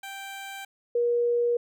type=tone pair in turn; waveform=15% pulse / sine; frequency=784 / 477.4 Hz; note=G5 / A#4; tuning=0 / +41 cents; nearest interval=major sixth; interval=859 cents; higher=first; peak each=-30 / -21 dBFS; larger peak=second; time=0.03-0.65 / 0.95-1.57 s; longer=neither; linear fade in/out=5 ms; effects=none